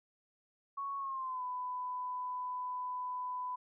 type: tone with pitch glide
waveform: sine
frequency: 1108.7 to 999.2 Hz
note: C#6 to B5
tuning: 0 to +20 cents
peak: -36 dBFS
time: 0.77-3.56 s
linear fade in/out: 10 ms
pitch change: -180 cents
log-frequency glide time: 0.98-1.43 s
effects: none